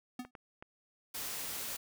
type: tone with exponential decay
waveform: square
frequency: 249.5 Hz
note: B3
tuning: 18 cents sharp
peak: -36 dBFS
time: 0.19-0.31 s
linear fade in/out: 5 ms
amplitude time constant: 24 ms
type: clicks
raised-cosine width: 0.5 ms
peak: -32 dBFS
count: 3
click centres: 0.25 / 0.352 / 0.625 s
type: noise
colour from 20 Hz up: white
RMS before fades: -40 dBFS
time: 1.14-1.77 s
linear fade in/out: 10 ms
effects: none